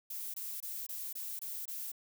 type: noise bursts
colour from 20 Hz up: violet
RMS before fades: -41 dBFS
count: 7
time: 0.1-1.918 s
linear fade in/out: 5 ms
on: 240 ms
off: 23 ms
effects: none